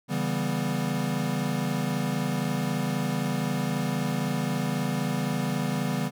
square chord, C# half-diminished seventh, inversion none, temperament equal with one note detuned, 140.93 / 164.81 / 196 / 246.9 Hz, C#3 / E3 / G3 / B3, +29 / 0 / 0 / 0 cents, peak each -32 dBFS, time 0.08-6.11 s, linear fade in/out 50 ms, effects none

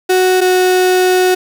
35% pulse tone pair in turn, 370 / 367.7 Hz, F#4 / F#4, 0 / -11 cents, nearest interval unison, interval 11 cents, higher first, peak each -7 dBFS, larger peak neither, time 0.09-0.41 / 0.41-1.35 s, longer second, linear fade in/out 10 ms, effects 7-bit

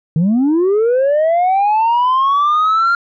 sine linear sweep, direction up, 150 to 1400 Hz, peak -8 dBFS, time 0.16-2.95 s, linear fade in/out 2 ms, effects tanh soft clip ceiling -9 dBFS

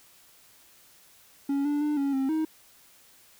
triangle tone with pitch steps, 279.3 / 291.7 / 297.8 / 278.4 / 267.6 / 315.3 Hz, C#4 / D4 / D4 / C#4 / C4 / D#4, +13 / -12 / +24 / +8 / +39 / +23 cents, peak -22 dBFS, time 1.49-2.45 s, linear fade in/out 5 ms, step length 160 ms, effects white hiss -57 dBFS RMS until 3.39 s

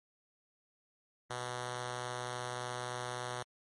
5% pulse tone with notch filter, 123.47 Hz, B2, in tune, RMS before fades -40 dBFS, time 1.3-3.43 s, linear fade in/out 5 ms, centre 270 Hz, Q 1.6, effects MP3 48 kbps

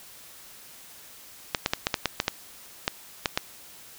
clicks, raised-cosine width 0.2 ms, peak -5 dBFS, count 11, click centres 1.548 / 1.661 / 1.735 / 1.869 / 1.942 / 2.057 / 2.201 / 2.281 / 2.879 / 3.258 / 3.375 s, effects white hiss -48 dBFS RMS until 3.98 s

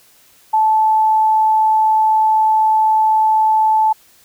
sine tone, 872 Hz, A5, 16 cents flat, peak -10 dBFS, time 0.53-3.93 s, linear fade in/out 10 ms, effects white hiss -50 dBFS RMS until 4.24 s

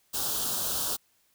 white band-stop noise, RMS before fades -30 dBFS, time 0.13-0.97 s, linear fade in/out 20 ms, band 1500 to 3000 Hz, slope 48 dB/octave, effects white hiss -68 dBFS RMS until 1.34 s

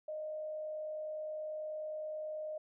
sine tone with frequency modulation, 617 Hz, D#5, 15 cents flat, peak -38 dBFS, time 0.08-2.58 s, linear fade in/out 5 ms, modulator 49.4 Hz, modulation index 0.23, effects none

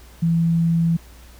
sine tone, 166.6 Hz, E3, 19 cents sharp, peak -15 dBFS, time 0.22-0.97 s, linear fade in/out 10 ms, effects added 60 Hz sine -43 dBFS peak until 1.39 s + pink hiss -49 dBFS RMS until 1.39 s

